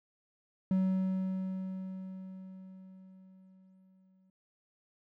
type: tone with exponential decay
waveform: triangle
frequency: 188.3 Hz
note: F#3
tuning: 31 cents sharp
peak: -23 dBFS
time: 0.71-4.3 s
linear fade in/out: 2 ms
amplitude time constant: 780 ms
effects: none